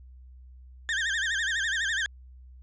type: tone with vibrato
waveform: 35% pulse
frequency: 1700 Hz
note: G#6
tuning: 40 cents sharp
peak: -24 dBFS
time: 0.89-2.06 s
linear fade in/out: 0 ms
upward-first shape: sine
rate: 12 Hz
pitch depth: 160 cents each way
effects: added 63 Hz sine -46 dBFS peak until 2.62 s + resampled to 16000 Hz